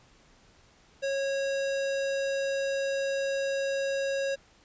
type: tone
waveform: square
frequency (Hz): 548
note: C#5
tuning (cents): -20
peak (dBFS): -28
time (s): 1.02-4.36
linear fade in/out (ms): 20
effects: pink hiss -60 dBFS RMS until 4.64 s + resampled to 16000 Hz